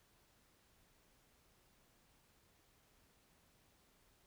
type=silence; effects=pink hiss -72 dBFS RMS until 4.26 s